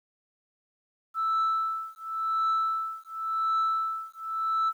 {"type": "tone with tremolo", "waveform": "sine", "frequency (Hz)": 1318.5, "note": "E6", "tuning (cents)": 0, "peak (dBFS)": -20, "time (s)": [1.14, 4.73], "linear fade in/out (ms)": 50, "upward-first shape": "triangle", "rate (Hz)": 0.92, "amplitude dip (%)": 100, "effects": ["tanh soft clip ceiling -21 dBFS", "10-bit"]}